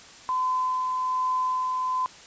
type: tone with tremolo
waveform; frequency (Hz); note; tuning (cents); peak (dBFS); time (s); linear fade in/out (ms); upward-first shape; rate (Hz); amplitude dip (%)
sine; 1020; C6; -44; -22; 0.29-2.06; 0; sine; 1.2; 25
effects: white hiss -47 dBFS RMS until 2.26 s + resampled to 16000 Hz